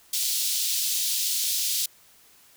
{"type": "high-pass noise", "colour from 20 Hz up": "pink", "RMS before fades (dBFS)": -26, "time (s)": [0.13, 1.86], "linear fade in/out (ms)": 5, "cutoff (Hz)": 3600, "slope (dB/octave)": 24, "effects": ["white hiss -56 dBFS RMS until 2.56 s"]}